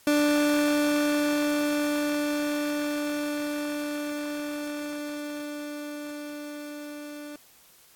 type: tone with level ramp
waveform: 30% pulse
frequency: 294.4 Hz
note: D4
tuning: 4 cents sharp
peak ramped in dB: -17 to -35 dBFS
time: 0.07-7.36 s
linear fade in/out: 2 ms
effects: white hiss -56 dBFS RMS until 7.95 s + AAC 64 kbps